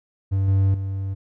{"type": "tone with level steps", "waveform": "triangle", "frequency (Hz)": 97, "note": "G2", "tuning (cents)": -18, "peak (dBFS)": [-16, -13, -22], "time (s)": [0.31, 1.15], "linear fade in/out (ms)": 20, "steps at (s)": [0.48, 0.74], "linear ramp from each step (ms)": 2, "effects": []}